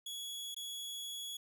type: tone with dropouts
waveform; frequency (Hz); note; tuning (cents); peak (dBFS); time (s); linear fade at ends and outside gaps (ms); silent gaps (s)
sawtooth; 3362; G#7; +20; -38; 0.06-1.37; 5; 0.546-0.564
effects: none